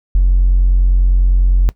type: tone with hard clipping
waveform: sine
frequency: 45 Hz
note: F#1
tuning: 47 cents flat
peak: -8 dBFS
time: 0.15-1.69 s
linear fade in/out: 0 ms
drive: 1 dB
effects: noise-tail reverb RT60 0.1 s tail -18 dB re dry